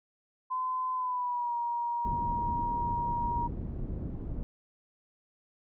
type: tone with pitch glide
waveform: sine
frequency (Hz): 1022 to 948.1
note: C6 to A#5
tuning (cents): -41 to +29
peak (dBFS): -29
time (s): 0.5-3.48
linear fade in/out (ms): 20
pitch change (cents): -130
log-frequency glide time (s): 0.94-1.55
type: low-pass noise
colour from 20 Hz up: pink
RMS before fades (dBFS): -36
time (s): 2.05-4.43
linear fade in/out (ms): 0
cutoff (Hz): 270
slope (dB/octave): 12
effects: none